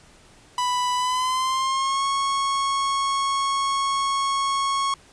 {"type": "tone with pitch glide", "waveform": "45% pulse", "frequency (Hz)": [991, 1099.6], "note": ["B5", "C#6"], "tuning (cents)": [6, -14], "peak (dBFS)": -21, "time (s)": [0.58, 4.94], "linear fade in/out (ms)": 2, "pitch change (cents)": 180, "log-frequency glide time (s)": [0.95, 2.05], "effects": ["pink hiss -52 dBFS RMS until 5.12 s", "resampled to 22050 Hz"]}